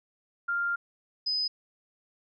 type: tone pair in turn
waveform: sine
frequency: 1396.9 / 5018 Hz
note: F6 / D#8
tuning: 0 / +14 cents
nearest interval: octave + minor seventh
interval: 2214 cents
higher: second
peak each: -26 dBFS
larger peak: neither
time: 0.48-0.76 / 1.26-1.48 s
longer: first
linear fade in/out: 10 ms
effects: none